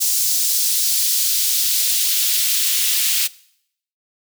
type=noise with high-pass filter sweep; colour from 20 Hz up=white; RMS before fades=-18 dBFS; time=0-3.28 s; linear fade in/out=20 ms; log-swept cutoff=5400 to 2800 Hz; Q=1.2; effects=noise-tail reverb RT60 0.7 s tail -21 dB re dry